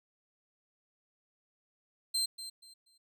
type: tone with echo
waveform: 30% pulse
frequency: 4135 Hz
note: C8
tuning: 21 cents flat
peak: -26 dBFS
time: 2.14-2.26 s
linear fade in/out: 10 ms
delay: 240 ms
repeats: 3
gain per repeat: -12 dB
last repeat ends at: 2.98 s
effects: none